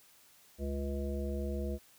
harmonic tone, 70 Hz, C#2, 18 cents sharp, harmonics 1 / 3 / 5 / 7 / 9, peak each -35 / -40 / -42 / -43 / -45 dBFS, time 0.58-1.79 s, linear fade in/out 50 ms, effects white hiss -62 dBFS RMS until 1.98 s

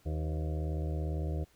harmonic tone with a mistuned harmonic, 77.78 Hz, D#2, in tune, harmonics 1 / 2 / 4 / 5 / 6 / 7 / 8 / 9, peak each -32 / -38 / -44 / -46 / -48 / -49 / -50 / -51 dBFS, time 0.05-1.45 s, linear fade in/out 20 ms, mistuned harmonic 6, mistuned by +80 cents, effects pink hiss -66 dBFS RMS until 1.55 s

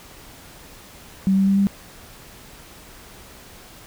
sine tone with pitch steps, 192.2 / 194.21 / 196.24 / 198.29 Hz, G3 / G3 / G3 / G3, -34 / -16 / +2 / +20 cents, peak -14 dBFS, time 1.27-1.67 s, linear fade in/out 0 ms, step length 100 ms, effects pink hiss -44 dBFS RMS until 3.86 s

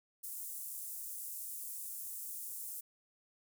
pink high-pass noise, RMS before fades -44 dBFS, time 0.23-2.81 s, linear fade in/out 10 ms, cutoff 8700 Hz, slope 24 dB/octave, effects none

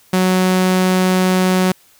sawtooth tone, 185 Hz, F#3, in tune, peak -8 dBFS, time 0.13-1.72 s, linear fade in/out 5 ms, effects white hiss -51 dBFS RMS until 1.99 s

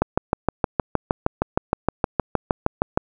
click train, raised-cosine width 1 ms, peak -3 dBFS, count 20, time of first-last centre 0.02-2.975 s, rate 6.43 Hz, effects none

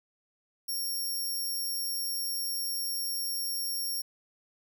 10% pulse tone, 5530 Hz, F8, 18 cents flat, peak -25 dBFS, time 0.68-4.02 s, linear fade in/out 10 ms, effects none

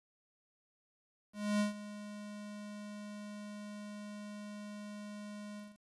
square tone with ADSR envelope, 207.7 Hz, G#3, in tune, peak -29 dBFS, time 1.33-5.78 s, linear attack 270 ms, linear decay 130 ms, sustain -16 dB, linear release 200 ms, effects resampled to 24000 Hz + 11-bit

